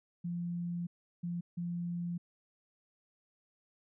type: tone bursts at uneven times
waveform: sine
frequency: 173.2 Hz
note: F3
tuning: 14 cents flat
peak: -34 dBFS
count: 3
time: 0.24-0.87 / 1.23-1.41 / 1.57-2.18 s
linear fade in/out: 10 ms
effects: none